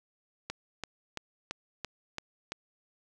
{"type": "click train", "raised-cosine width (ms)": 0.2, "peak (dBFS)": -18, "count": 7, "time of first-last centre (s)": [0.5, 2.52], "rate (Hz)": 2.97, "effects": []}